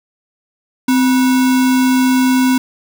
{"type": "tone with sample-and-hold", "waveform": "sine", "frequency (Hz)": 257.9, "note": "C4", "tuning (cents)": -25, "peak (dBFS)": -9, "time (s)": [0.88, 2.58], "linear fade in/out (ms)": 5, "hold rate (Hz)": 1225, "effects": []}